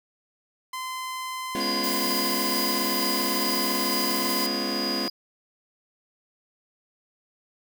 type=tone with pitch glide; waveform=sawtooth; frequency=1031 to 1021.5 Hz; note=C6 to C6; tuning=-26 to -42 cents; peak=-27 dBFS; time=0.73-4.47 s; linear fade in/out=5 ms; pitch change=-16 cents; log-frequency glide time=1.45-2.78 s
type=chord; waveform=sawtooth; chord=C# dominant seventh; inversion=second; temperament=just; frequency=207.9 / 249.5 / 277.2 / 346.5 Hz; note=G#3 / B3 / C#4 / E#4; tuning=+2 / +18 / 0 / -14 cents; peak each=-29 dBFS; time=1.55-5.08 s; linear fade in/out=0 ms
type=tone with tremolo; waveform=triangle; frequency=4903 Hz; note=D#8; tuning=26 cents flat; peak=-26 dBFS; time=1.6-5.1 s; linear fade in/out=5 ms; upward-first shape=triangle; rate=2.2 Hz; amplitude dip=35%
type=noise; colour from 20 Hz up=blue; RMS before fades=-31 dBFS; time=1.83-4.47 s; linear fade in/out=10 ms
effects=none